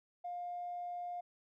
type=tone with tanh clipping; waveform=triangle; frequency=707 Hz; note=F5; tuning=21 cents sharp; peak=-39 dBFS; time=0.24-1.21 s; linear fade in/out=10 ms; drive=4 dB; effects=none